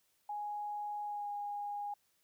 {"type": "tone with pitch glide", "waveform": "sine", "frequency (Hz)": [830.6, 820.1], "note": ["G#5", "G#5"], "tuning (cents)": [0, -22], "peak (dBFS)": -37, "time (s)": [0.29, 1.94], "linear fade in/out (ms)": 5, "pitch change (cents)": -22, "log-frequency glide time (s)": [1.04, 1.29], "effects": ["white hiss -75 dBFS RMS until 2.23 s"]}